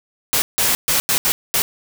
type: noise bursts at uneven times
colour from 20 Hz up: white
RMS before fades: -17 dBFS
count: 6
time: 0.33-0.42 / 0.58-0.75 / 0.88-1 / 1.09-1.18 / 1.25-1.32 / 1.54-1.62 s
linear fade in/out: 0 ms
effects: none